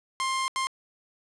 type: tone bursts at uneven times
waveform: sawtooth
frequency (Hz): 1056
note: C6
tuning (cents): +16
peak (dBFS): -22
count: 2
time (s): 0.2-0.48 / 0.56-0.67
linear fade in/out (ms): 0
effects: resampled to 24000 Hz + 8-bit